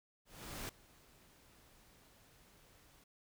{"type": "noise with ADSR envelope", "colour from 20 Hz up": "pink", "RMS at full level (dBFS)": -43, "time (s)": [0.25, 3.04], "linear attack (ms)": 440, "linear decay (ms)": 3, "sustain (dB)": -22, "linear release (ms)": 5, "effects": []}